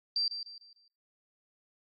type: tone with echo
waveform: sine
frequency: 4699 Hz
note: D8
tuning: in tune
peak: -27 dBFS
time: 0.16-0.28 s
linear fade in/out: 2 ms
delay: 150 ms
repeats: 4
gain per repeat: -9 dB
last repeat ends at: 0.88 s
effects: noise-tail reverb RT60 0.3 s tail -21 dB re dry + AAC 32 kbps